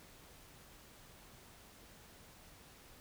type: silence
effects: pink hiss -59 dBFS RMS until 3 s